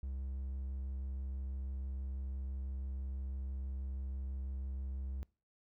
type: tone with vibrato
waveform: triangle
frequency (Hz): 66.4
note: C2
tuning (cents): +26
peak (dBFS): -36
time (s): 0.03-5.23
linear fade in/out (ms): 0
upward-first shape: sine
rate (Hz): 6.1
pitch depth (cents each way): 10
effects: noise-tail reverb RT60 0.4 s tail -24 dB re dry